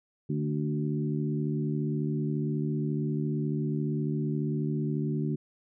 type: harmonic tone with a mistuned harmonic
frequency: 74.6 Hz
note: D2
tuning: 28 cents sharp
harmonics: 2 / 3 / 4 / 5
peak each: -29 / -33 / -35 / -37 dBFS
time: 0.29-5.36 s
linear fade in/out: 10 ms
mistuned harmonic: 4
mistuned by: -20 cents
effects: none